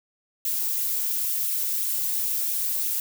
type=noise with flanger; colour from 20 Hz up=violet; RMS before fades=-26 dBFS; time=0.45-3 s; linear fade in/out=2 ms; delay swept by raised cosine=0.3 to 6.2 ms; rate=2.9 Hz; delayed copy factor=+0.5; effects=none